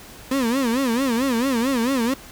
35% pulse tone with vibrato, 250 Hz, B3, 21 cents sharp, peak -17 dBFS, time 0.31-2.14 s, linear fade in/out 5 ms, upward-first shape sine, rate 4.5 Hz, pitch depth 180 cents each way, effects pink hiss -42 dBFS RMS until 2.31 s

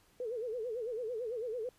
sine tone with vibrato, 466.2 Hz, A#4, in tune, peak -35 dBFS, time 0.2-1.69 s, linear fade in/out 2 ms, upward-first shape sine, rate 9 Hz, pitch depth 150 cents each way, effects pink hiss -67 dBFS RMS until 1.78 s + resampled to 32000 Hz

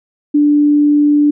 sine tone, 293.7 Hz, D4, in tune, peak -7 dBFS, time 0.34-1.31 s, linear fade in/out 10 ms, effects none

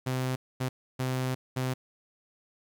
sawtooth tone bursts at uneven times, 129 Hz, C3, 24 cents flat, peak -24 dBFS, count 4, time 0.06-0.36 / 0.6-0.69 / 0.99-1.35 / 1.56-1.74 s, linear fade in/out 10 ms, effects 11-bit

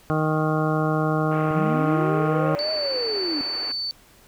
harmonic tone, 155.56 Hz, D#3, in tune, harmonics 1 / 2 / 3 / 4 / 5 / 7 / 8 / 9, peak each -23 / -26 / -28 / -29 / -30 / -31 / -32 / -33 dBFS, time 0.1-2.55 s, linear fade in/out 0 ms
pink band-pass noise, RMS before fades -38 dBFS, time 1.31-3.72 s, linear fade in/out 5 ms, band 270 to 2700 Hz, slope 48 dB/octave
sine linear two-way sweep, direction up then down, 146.83 to 635 to 276.4 Hz, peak -25 dBFS, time 1.51-3.41 s, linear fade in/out 0 ms, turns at 2.72 s
sine tone, 4520 Hz, C#8, 33 cents sharp, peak -25 dBFS, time 2.59-3.91 s, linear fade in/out 0 ms
effects pink hiss -53 dBFS RMS until 4.27 s

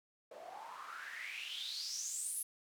white noise with band-pass filter sweep, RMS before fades -44 dBFS, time 0.31-2.43 s, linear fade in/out 5 ms, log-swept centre 560 to 11000 Hz, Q 7.6, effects none

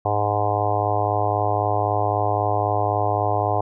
harmonic tone, 103.83 Hz, G#2, in tune, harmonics 1 / 3 / 4 / 5 / 6 / 7 / 8 / 9 / 10, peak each -25 / -33 / -29 / -30 / -27 / -23 / -27 / -31 / -30 dBFS, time 0.05-3.61 s, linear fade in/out 5 ms, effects none

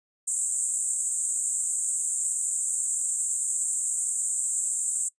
pink band-pass noise, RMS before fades -28 dBFS, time 0.27-5.09 s, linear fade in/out 10 ms, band 7300 to 8900 Hz, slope 96 dB/octave, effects noise-tail reverb RT60 0.1 s tail -21 dB re dry + resampled to 22050 Hz

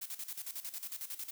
blue noise with tremolo, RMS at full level -41 dBFS, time 0.01-1.31 s, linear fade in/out 10 ms, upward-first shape square, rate 11 Hz, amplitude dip 75%, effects none

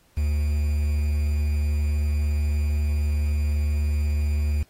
triangle tone with quantisation, 74 Hz, D2, 14 cents sharp, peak -18 dBFS, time 0.17-4.63 s, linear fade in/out 5 ms, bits 7, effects pink hiss -61 dBFS RMS until 4.69 s + AAC 48 kbps

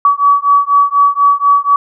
sine beating tone pair, 1137 / 1141.1 Hz, C#6 / C#6, +44 / +50 cents, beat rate 4.1 Hz, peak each -10 dBFS, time 0.05-1.76 s, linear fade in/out 2 ms, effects none

